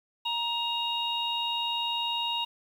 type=harmonic tone; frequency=940 Hz; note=A#5; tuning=14 cents sharp; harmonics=1 / 3 / 4; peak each=-32 / -31 / -33 dBFS; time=0.25-2.45 s; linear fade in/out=10 ms; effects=9-bit